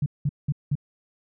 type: tone bursts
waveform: sine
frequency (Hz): 144.3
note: D3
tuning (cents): -30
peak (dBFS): -20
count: 4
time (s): 0.02-0.754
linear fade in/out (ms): 5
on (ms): 41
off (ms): 190
effects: none